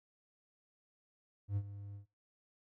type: tone with ADSR envelope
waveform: triangle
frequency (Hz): 100.8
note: G2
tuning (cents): +49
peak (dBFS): -29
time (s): 1.48-2.06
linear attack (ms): 86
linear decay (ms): 57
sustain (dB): -14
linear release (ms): 110
effects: noise-tail reverb RT60 0.2 s tail -19 dB re dry